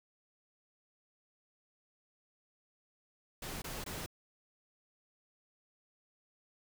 pink noise bursts, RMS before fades -42 dBFS, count 3, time 3.42-4.062 s, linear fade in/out 5 ms, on 200 ms, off 21 ms, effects none

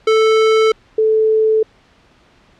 square / sine tone pair in turn, 440 / 437.6 Hz, A4 / A4, 0 / -9 cents, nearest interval unison, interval 9 cents, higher first, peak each -10 / -10 dBFS, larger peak neither, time 0.07-0.72 / 0.98-1.63 s, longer neither, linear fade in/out 5 ms, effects pink hiss -51 dBFS RMS until 2.59 s + low-pass 4000 Hz 12 dB/octave

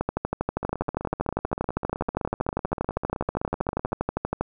two click trains, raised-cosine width 1 ms, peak -17 / -10 dBFS, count 53 / 56, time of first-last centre 0.63-3.921 / 0.01-4.41 s, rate 15.8 / 12.5 Hz, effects none

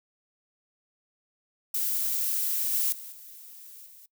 violet noise with level steps, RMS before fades -28 / -26 / -42 / -47 / -51 dBFS, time 1.74-4.06 s, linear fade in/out 5 ms, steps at 2.73 / 2.92 / 3.12 / 3.86 s, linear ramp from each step 5 ms, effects noise-tail reverb RT60 0.1 s tail -21 dB re dry

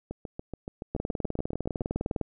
two click trains, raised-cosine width 2 ms, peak -16 / -22 dBFS, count 26 / 14, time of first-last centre 0.95-2.213 / 0.11-1.959 s, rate 19.8 / 7.03 Hz, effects none

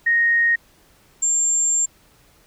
sine tone pair in turn, 1864.7 / 7358 Hz, A#6 / A#8, 0 / -24 cents, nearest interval 2 octaves, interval 2376 cents, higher second, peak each -14 / -16 dBFS, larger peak first, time 0.06-0.56 / 1.22-1.86 s, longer second, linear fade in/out 10 ms, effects pink hiss -55 dBFS RMS until 2.46 s

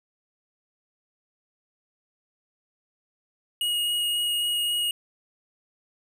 square tone with vibrato, 2881 Hz, F#7, 47 cents flat, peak -24 dBFS, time 3.61-4.91 s, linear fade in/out 2 ms, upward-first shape sine, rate 3.7 Hz, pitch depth 8 cents each way, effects none

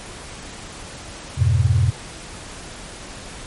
sine chord, F diminished, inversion none, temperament just, 87.31 / 104.77 / 125.72 Hz, F2 / Ab2 / Cb3, 0 / +16 / +31 cents, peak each -18 dBFS, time 1.37-1.91 s, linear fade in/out 20 ms, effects pink hiss -36 dBFS RMS until 3.46 s + MP3 48 kbps

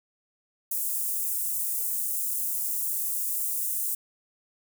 white high-pass noise, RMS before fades -29 dBFS, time 0.71-3.95 s, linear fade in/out 5 ms, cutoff 8300 Hz, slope 24 dB/octave, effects none

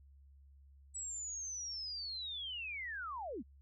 sine linear sweep, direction down, 7900 to 179.2 Hz, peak -40 dBFS, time 0.94-3.43 s, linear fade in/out 20 ms, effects added 69 Hz sine -58 dBFS peak until 3.61 s

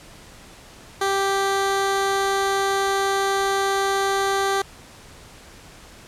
15% pulse tone, 392 Hz, G4, in tune, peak -13 dBFS, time 1.01-4.62 s, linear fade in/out 5 ms, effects pink hiss -45 dBFS RMS until 6.07 s + low-pass 10000 Hz 12 dB/octave

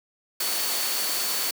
sine tone in noise, 4459 Hz, C#8, 9 cents sharp, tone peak -32 dBFS, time 0.4-1.51 s, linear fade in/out 5 ms, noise white, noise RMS -27 dBFS, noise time 0.4-1.51 s, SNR -8 dB, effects high-pass 300 Hz 12 dB/octave

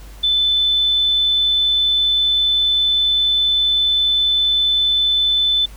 sine tone, 3515 Hz, A7, 2 cents flat, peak -13 dBFS, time 0.23-5.66 s, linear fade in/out 10 ms, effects added 50 Hz sine -35 dBFS peak until 5.76 s + pink hiss -45 dBFS RMS until 5.76 s

